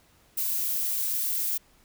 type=noise; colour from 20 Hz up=violet; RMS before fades=-28 dBFS; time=0.37-1.58 s; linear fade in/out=10 ms; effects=pink hiss -61 dBFS RMS until 1.84 s